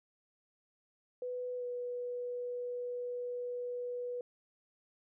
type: tone with pitch glide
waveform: sine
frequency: 496.8 to 490 Hz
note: B4 to B4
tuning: +10 to -14 cents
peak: -36 dBFS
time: 1.22-4.21 s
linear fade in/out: 2 ms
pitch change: -24 cents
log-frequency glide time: 1.57-1.64 s
effects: none